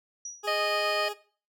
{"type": "tone with exponential decay", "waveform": "sine", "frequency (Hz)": 5810, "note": "F#8", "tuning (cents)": -32, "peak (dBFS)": -32, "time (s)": [0.25, 0.58], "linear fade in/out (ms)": 5, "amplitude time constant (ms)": 70}
{"type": "tone", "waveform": "20% pulse", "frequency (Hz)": 415.3, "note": "G#4", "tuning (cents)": 0, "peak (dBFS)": -28, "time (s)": [0.43, 1.14], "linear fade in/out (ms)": 20}
{"type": "harmonic tone", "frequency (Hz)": 619, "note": "D#5", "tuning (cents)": -9, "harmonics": [1, 2, 3, 4, 5, 7, 8], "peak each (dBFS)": [-29, -32, -34, -35, -36, -37, -38], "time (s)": [0.47, 1.09], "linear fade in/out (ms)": 10}
{"effects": ["noise-tail reverb RT60 0.4 s tail -18 dB re dry"]}